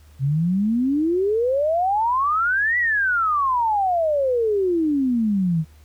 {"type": "exponential two-way sweep", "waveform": "sine", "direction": "up then down", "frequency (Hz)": [129.9, 1980, 153.1], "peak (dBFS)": -17, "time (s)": [0.19, 5.65], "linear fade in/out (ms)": 50, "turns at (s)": 2.78, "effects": ["added 75 Hz sine -46 dBFS peak until 5.84 s", "pink hiss -57 dBFS RMS until 5.84 s"]}